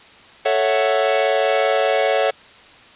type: chord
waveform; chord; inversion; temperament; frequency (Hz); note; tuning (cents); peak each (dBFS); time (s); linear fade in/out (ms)
45% pulse; F# minor seventh; first; equal; 440 / 554.4 / 659.3 / 740; A4 / C#5 / E5 / F#5; 0 / 0 / 0 / 0; -22 / -19 / -22 / -22; 0.45-2.31; 10
effects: white hiss -45 dBFS RMS until 2.95 s + resampled to 8000 Hz